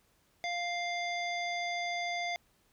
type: harmonic tone with a mistuned harmonic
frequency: 698.5 Hz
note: F5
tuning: in tune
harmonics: 1 / 3 / 5 / 7 / 9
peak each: -35 / -36 / -43 / -46 / -51 dBFS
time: 0.44-2.36 s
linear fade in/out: 0 ms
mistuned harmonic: 7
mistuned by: -19 cents
effects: pink hiss -70 dBFS RMS until 2.72 s